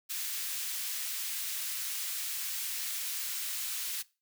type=high-pass noise; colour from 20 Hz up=white; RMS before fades=-36 dBFS; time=0.09-4.03 s; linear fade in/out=20 ms; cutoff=1900 Hz; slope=12 dB/octave; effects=noise-tail reverb RT60 0.3 s tail -21 dB re dry